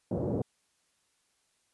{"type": "band-pass noise", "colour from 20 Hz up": "pink", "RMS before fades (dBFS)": -31, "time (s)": [0.11, 0.42], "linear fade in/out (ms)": 5, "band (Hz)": [100, 570], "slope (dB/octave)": 24, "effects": ["white hiss -73 dBFS RMS until 1.73 s", "resampled to 24000 Hz"]}